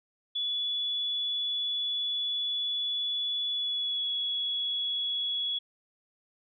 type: tone with pitch glide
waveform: sine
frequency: 3423 to 3366 Hz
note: A7 to G#7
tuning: -48 to +23 cents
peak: -28 dBFS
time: 0.35-5.59 s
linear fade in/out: 10 ms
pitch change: -29 cents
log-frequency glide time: 3.51-4.1 s
effects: none